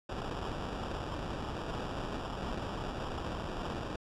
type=noise with sample-and-hold; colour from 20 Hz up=pink; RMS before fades=-38 dBFS; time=0.09-3.96 s; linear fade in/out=5 ms; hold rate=2100 Hz; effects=low-pass 5000 Hz 12 dB/octave